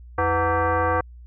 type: tone with frequency modulation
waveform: sine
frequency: 326.2 Hz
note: E4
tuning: 18 cents flat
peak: -18 dBFS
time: 0.18-1.01 s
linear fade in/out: 5 ms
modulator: 413 Hz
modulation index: 2.9
effects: added 60 Hz sine -40 dBFS peak until 1.26 s